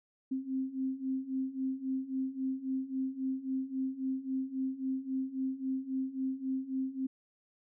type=beating tone pair; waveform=sine; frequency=261.6 / 265.3 Hz; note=C4 / C4; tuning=0 / +24 cents; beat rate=3.7 Hz; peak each=-37 / -34 dBFS; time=0.31-7.07 s; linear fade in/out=10 ms; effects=none